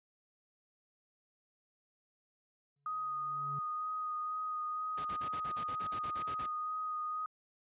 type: tone with exponential growth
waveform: triangle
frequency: 141.7 Hz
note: C#3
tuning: 38 cents sharp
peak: -38 dBFS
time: 2.76-3.59 s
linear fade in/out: 5 ms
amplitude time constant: 180 ms
type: tone with vibrato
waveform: sine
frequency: 1244.5 Hz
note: D#6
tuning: in tune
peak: -35 dBFS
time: 2.86-7.26 s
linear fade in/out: 2 ms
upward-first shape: sine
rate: 2.1 Hz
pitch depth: 14 cents each way
type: noise bursts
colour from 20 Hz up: pink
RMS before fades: -46 dBFS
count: 13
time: 4.97-6.465 s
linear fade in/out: 10 ms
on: 79 ms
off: 39 ms
effects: high-pass 80 Hz 12 dB/octave + resampled to 8000 Hz